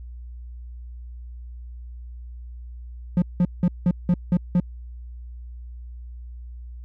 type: tone bursts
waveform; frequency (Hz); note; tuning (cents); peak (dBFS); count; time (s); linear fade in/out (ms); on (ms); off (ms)
triangle; 177.2; F3; +25; -13; 7; 3.17-4.6; 2; 50; 180
effects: added 60 Hz sine -35 dBFS peak until 6.84 s